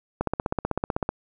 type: click train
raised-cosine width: 1 ms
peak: -10 dBFS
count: 15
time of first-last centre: 0.21-1.091 s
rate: 15.9 Hz
effects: none